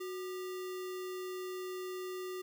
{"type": "tone with sample-and-hold", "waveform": "sine", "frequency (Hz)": 368.5, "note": "F#4", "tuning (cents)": -7, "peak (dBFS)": -38, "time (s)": [0, 2.42], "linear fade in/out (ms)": 10, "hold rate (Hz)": 1575, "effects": []}